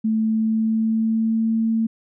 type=tone with pitch glide; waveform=sine; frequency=220 to 224.5 Hz; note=A3 to A3; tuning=0 to +35 cents; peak=-17 dBFS; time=0.04-1.87 s; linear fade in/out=10 ms; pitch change=+35 cents; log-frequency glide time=0.2-1.54 s; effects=none